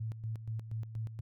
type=tone with tremolo; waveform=sine; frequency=111.2 Hz; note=A2; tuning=19 cents sharp; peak=-34 dBFS; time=0-1.21 s; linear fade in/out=10 ms; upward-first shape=square; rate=4.2 Hz; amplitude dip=65%; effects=none